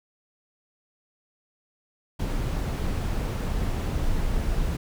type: noise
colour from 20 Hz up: brown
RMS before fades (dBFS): -26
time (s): 2.19-4.77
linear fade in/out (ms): 10
effects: none